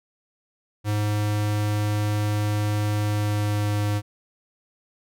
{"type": "tone with pitch glide", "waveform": "square", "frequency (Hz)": [104.8, 103.66], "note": ["G#2", "G#2"], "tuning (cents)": [16, -3], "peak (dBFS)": -22, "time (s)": [0.84, 4.02], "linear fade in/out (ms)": 50, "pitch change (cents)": -19, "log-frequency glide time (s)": [3.02, 3.91], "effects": []}